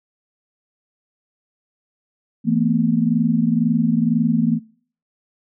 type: chord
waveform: sine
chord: E suspended fourth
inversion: none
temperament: equal with one note detuned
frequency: 164.81 / 224.9 / 246.9 Hz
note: E3 / A3 / B3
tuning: 0 / +38 / 0 cents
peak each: -21 / -17 / -20 dBFS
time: 2.44-4.6 s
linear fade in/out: 50 ms
effects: noise-tail reverb RT60 0.5 s tail -23 dB re dry